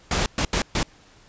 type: noise bursts at uneven times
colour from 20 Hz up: pink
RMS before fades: -22 dBFS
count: 4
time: 0.11-0.26 / 0.38-0.45 / 0.53-0.62 / 0.75-0.83 s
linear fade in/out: 2 ms
effects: pink hiss -53 dBFS RMS until 1.28 s + resampled to 16000 Hz